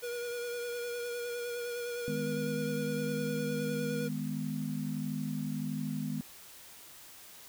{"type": "tone with vibrato", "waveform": "square", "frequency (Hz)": 480, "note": "B4", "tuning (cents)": -49, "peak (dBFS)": -36, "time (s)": [0.02, 4.09], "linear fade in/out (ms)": 20, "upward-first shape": "sine", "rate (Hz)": 9.8, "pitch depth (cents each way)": 23}
{"type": "chord", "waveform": "sine", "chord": "G# minor", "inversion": "second", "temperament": "just", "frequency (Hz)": [155.74, 207.7, 249.2], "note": ["D#3", "G#3", "B3"], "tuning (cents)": [2, 0, 16], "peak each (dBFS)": -37, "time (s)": [2.08, 6.21], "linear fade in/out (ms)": 0}
{"effects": ["white hiss -52 dBFS RMS until 7.48 s"]}